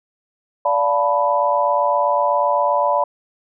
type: chord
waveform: sine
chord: B half-diminished seventh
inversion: first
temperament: equal with one note detuned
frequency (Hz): 581.6 / 698.5 / 880 / 987.8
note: D5 / F5 / A5 / B5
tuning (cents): -17 / 0 / 0 / 0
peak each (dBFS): -19 / -23 / -22 / -18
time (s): 0.65-3.04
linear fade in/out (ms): 5
effects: none